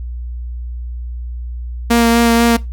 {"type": "tone with vibrato", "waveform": "sawtooth", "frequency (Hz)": 233.1, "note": "A#3", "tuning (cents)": 0, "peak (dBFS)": -5, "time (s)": [1.9, 2.57], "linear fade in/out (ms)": 10, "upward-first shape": "sine", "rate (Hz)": 4.1, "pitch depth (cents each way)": 14, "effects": ["noise-tail reverb RT60 0.2 s tail -19 dB re dry", "added 60 Hz sine -22 dBFS peak until 2.72 s"]}